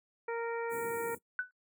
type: harmonic tone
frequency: 464.1 Hz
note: A#4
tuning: 8 cents flat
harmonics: 1 / 2 / 3 / 4 / 5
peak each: -34 / -40 / -44 / -46 / -48 dBFS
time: 0.28-1.15 s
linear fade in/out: 5 ms
type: band-stop noise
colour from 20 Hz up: pink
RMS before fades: -42 dBFS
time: 0.69-1.19 s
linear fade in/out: 50 ms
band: 510 to 7100 Hz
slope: 96 dB/octave
type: tone with exponential decay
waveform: sine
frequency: 1493 Hz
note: F#6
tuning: 15 cents sharp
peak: -27 dBFS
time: 1.39-1.51 s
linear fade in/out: 1 ms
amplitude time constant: 26 ms
effects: noise-tail reverb RT60 0.1 s tail -21 dB re dry + high-pass 200 Hz 12 dB/octave